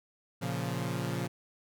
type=chord; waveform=sawtooth; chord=Bb minor; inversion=none; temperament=equal; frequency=116.54 / 138.59 / 174.61 Hz; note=Bb2 / Db3 / F3; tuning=0 / 0 / 0 cents; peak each=-32 dBFS; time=0.41-1.28 s; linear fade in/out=20 ms; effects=none